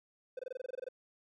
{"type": "tone bursts", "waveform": "triangle", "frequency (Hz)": 510, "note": "C5", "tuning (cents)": -44, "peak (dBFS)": -35, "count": 12, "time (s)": [0.37, 0.887], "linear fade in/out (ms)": 5, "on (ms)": 22, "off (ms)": 23, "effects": []}